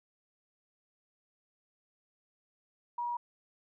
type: tone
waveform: sine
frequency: 958 Hz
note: A#5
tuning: 47 cents sharp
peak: -32 dBFS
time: 2.98-3.17 s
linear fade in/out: 5 ms
effects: none